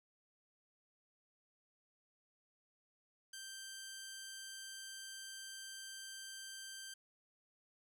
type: tone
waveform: 10% pulse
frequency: 1568 Hz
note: G6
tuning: in tune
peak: -39 dBFS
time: 3.33-6.94 s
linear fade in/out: 5 ms
effects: none